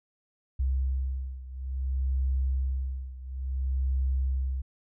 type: beating tone pair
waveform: sine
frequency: 65.5 / 66.08 Hz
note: C2 / C2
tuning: +2 / +18 cents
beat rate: 0.58 Hz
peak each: -28 / -31 dBFS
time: 0.59-4.62 s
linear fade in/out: 10 ms
effects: none